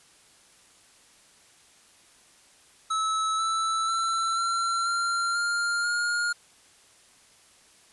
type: tone with pitch steps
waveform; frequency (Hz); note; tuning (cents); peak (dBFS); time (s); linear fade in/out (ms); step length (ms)
square; 1300 / 1319.7 / 1339.6 / 1359.9 / 1380.5 / 1401.4 / 1422.6; E6 / E6 / E6 / F6 / F6 / F6 / F6; -24 / +2 / +27 / -46 / -20 / +6 / +32; -25; 2.9-6.33; 10; 490
effects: white hiss -57 dBFS RMS until 7.92 s + resampled to 24000 Hz